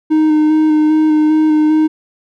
triangle tone with vibrato, 308.7 Hz, D#4, 14 cents flat, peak -6 dBFS, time 0.1-1.88 s, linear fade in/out 20 ms, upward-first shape square, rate 2.5 Hz, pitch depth 14 cents each way, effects none

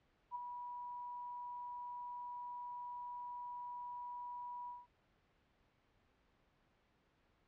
sine tone with ADSR envelope, 975 Hz, B5, 23 cents flat, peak -38 dBFS, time 0.31-4.87 s, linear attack 43 ms, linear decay 14 ms, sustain -6 dB, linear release 190 ms, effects pink hiss -75 dBFS RMS until 7.47 s + low-pass 3000 Hz 12 dB/octave

